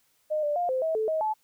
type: tone with pitch steps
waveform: sine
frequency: 613 / 589 / 705 / 518 / 643 / 437.1 / 633 / 864 Hz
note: D#5 / D5 / F5 / C5 / E5 / A4 / D#5 / A5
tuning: -26 / +5 / +16 / -17 / -43 / -11 / +30 / -32 cents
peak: -24 dBFS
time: 0.3-1.34 s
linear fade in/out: 20 ms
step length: 130 ms
effects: white hiss -68 dBFS RMS until 1.43 s